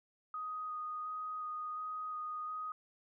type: tone with vibrato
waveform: sine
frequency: 1244.5 Hz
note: D#6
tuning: in tune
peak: -38 dBFS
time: 0.34-2.72 s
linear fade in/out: 2 ms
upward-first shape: square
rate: 1.4 Hz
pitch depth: 9 cents each way
effects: none